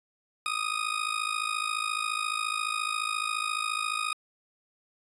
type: tone with amplitude modulation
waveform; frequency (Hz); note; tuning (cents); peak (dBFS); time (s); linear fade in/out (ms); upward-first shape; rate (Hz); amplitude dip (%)
20% pulse; 1244.5; D#6; 0; -20; 0.46-4.13; 0; sine; 54.4; 80
effects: resampled to 24000 Hz